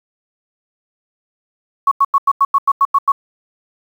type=tone bursts; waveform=sine; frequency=1108.7 Hz; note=C#6; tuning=in tune; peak=-8 dBFS; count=10; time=1.87-3.12 s; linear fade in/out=5 ms; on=44 ms; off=90 ms; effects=7-bit